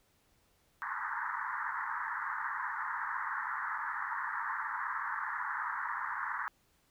pink band-pass noise, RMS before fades -37 dBFS, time 0.82-6.48 s, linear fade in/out 0 ms, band 880 to 1900 Hz, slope 96 dB/octave, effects pink hiss -71 dBFS RMS until 6.9 s

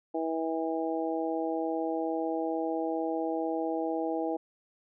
harmonic tone, 162.2 Hz, E3, 28 cents flat, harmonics 2 / 3 / 4 / 5, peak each -32 / -34 / -35 / -36 dBFS, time 0.14-4.37 s, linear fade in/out 10 ms, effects none

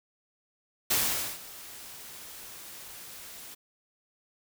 white noise with ADSR envelope, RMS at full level -25 dBFS, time 0.9-3.55 s, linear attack 10 ms, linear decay 470 ms, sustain -20 dB, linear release 13 ms, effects none

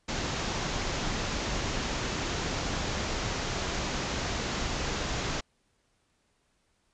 pink low-pass noise, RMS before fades -32 dBFS, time 0.08-5.41 s, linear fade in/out 10 ms, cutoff 7200 Hz, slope 96 dB/octave, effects pink hiss -72 dBFS RMS until 6.93 s + resampled to 22050 Hz

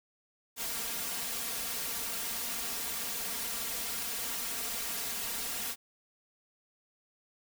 white noise with comb filter, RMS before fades -36 dBFS, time 0.56-5.76 s, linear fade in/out 50 ms, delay 4.3 ms, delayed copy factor +0.75, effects none

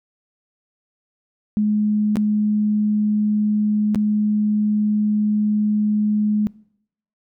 sine tone with dropouts, 210.7 Hz, G#3, 25 cents sharp, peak -15 dBFS, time 1.57-6.47 s, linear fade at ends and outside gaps 0 ms, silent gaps 2.157-2.169 / 3.947-3.957 s, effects noise-tail reverb RT60 0.7 s tail -23 dB re dry

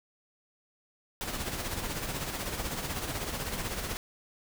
pink noise with tremolo, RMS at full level -33 dBFS, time 1.21-3.97 s, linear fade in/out 0 ms, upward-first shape sine, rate 16 Hz, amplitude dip 50%, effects none

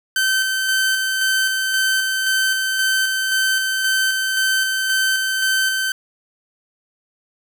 sawtooth tone with tremolo, 1542 Hz, G6, 29 cents flat, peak -12 dBFS, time 0.16-5.92 s, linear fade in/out 2 ms, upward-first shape square, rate 1.9 Hz, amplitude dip 30%, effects none

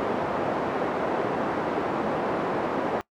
pink band-pass noise, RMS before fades -27 dBFS, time 0-3.01 s, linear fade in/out 0 ms, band 300 to 970 Hz, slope 12 dB/octave, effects noise-tail reverb RT60 0.1 s tail -20 dB re dry

